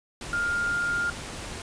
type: tone in noise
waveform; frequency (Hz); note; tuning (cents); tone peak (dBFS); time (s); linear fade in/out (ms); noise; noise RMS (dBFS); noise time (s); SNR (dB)
sine; 1407; F6; +12; -24; 0.33-1.1; 2; pink; -37; 0.21-1.62; +10
effects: resampled to 22050 Hz